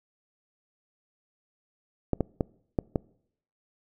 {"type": "clicks", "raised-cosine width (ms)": 2, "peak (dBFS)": -11, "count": 5, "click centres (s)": [2.133, 2.207, 2.408, 2.788, 2.958], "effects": ["noise-tail reverb RT60 0.7 s tail -25 dB re dry"]}